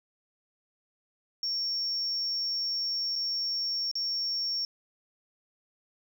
sine tone with dropouts, 5490 Hz, F8, 31 cents flat, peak -27 dBFS, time 1.43-4.65 s, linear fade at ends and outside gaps 1 ms, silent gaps 3.156-3.16 / 3.914-3.954 s, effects tanh soft clip ceiling -24 dBFS

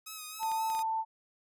5% pulse tone with vibrato, 1265 Hz, D#6, 28 cents sharp, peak -30 dBFS, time 0.06-0.83 s, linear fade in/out 10 ms, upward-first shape sine, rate 3.8 Hz, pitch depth 38 cents each way
sine tone, 889 Hz, A5, 18 cents sharp, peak -29 dBFS, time 0.39-1.05 s, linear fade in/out 50 ms
clicks, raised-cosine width 0.2 ms, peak -29 dBFS, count 5, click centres 0.431 / 0.517 / 0.701 / 0.75 / 0.792 s
effects none

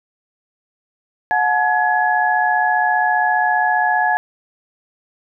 sine tone cluster, 727 / 862 / 1685 Hz, F#5 / A5 / G#6, -31 / -36 / +25 cents, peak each -18 dBFS, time 1.31-4.17 s, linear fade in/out 0 ms, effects none

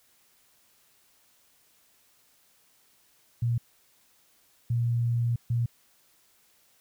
sine tone bursts at uneven times, 118.4 Hz, A#2, 27 cents sharp, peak -23 dBFS, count 3, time 3.42-3.58 / 4.7-5.36 / 5.5-5.66 s, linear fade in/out 5 ms, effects white hiss -64 dBFS RMS until 6.8 s

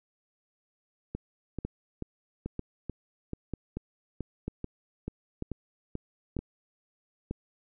two click trains, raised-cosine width 3 ms, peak -21 / -20 dBFS, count 13 / 7, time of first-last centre 1.15-6.39 / 1.65-7.31 s, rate 2.29 / 1.06 Hz, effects none

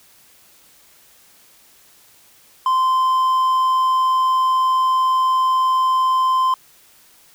triangle tone, 1037 Hz, C6, 16 cents flat, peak -12 dBFS, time 2.66-6.54 s, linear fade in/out 2 ms, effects white hiss -51 dBFS RMS until 7.34 s

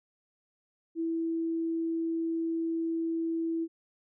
sine tone, 329.1 Hz, E4, 3 cents flat, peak -28 dBFS, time 0.95-3.68 s, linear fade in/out 50 ms, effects none

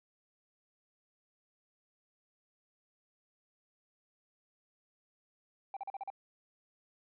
sine tone bursts, 784 Hz, G5, in tune, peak -35 dBFS, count 6, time 5.74-6.102 s, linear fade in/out 2 ms, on 27 ms, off 40 ms, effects tanh soft clip ceiling -36 dBFS

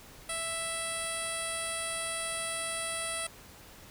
10% pulse tone with low-pass filter, 660 Hz, E5, 2 cents sharp, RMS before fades -35 dBFS, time 0.29-3.27 s, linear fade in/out 5 ms, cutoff 9700 Hz, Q 5.5, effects pink hiss -52 dBFS RMS until 3.9 s

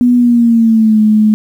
sine tone with pitch glide, 244.9 to 214.4 Hz, B3 to A3, -14 to -45 cents, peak -5 dBFS, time 0.01-1.34 s, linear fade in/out 0 ms, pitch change -231 cents, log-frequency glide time 0.16-1 s, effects 7-bit

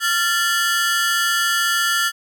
sawtooth ring-modulated tone, 1568 Hz, G6, in tune, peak -10 dBFS, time 0-2.12 s, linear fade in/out 50 ms, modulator 187 Hz, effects none

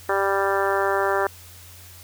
harmonic tone, 196.4 Hz, G3, 4 cents sharp, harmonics 2 / 3 / 4 / 5 / 6 / 7 / 8 / 9, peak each -24 / -26 / -27 / -28 / -29 / -29 / -30 / -31 dBFS, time 0.09-1.27 s, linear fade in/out 2 ms, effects added 88 Hz sine -46 dBFS peak until 2.03 s + white hiss -46 dBFS RMS until 2.03 s

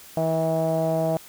sawtooth tone with low-pass filter, 161.4 Hz, E3, 36 cents flat, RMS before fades -23 dBFS, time 0.17-1.17 s, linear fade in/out 0 ms, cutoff 690 Hz, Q 9.4, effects white hiss -46 dBFS RMS until 1.28 s

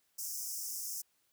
pink high-pass noise, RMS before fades -40 dBFS, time 0.18-1.02 s, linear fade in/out 10 ms, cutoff 5200 Hz, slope 96 dB/octave, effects white hiss -75 dBFS RMS until 1.32 s

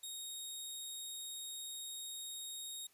15% pulse tone, 3741 Hz, A#7, 5 cents sharp, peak -36 dBFS, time 0.03-2.87 s, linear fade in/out 5 ms, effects white hiss -70 dBFS RMS until 2.93 s + resampled to 32000 Hz

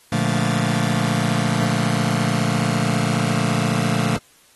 sawtooth chord, Bb major seventh, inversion none, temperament just, 116.54 / 145.68 / 174.81 / 218.5 Hz, Bb2 / D3 / F3 / A3, 0 / -14 / +2 / -12 cents, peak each -19 dBFS, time 0.12-4.17 s, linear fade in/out 5 ms, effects white hiss -53 dBFS RMS until 4.55 s + AAC 32 kbps

